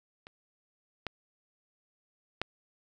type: clicks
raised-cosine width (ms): 0.3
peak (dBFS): -30 / -18 / -14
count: 3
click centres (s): 0.269 / 1.067 / 2.416
effects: none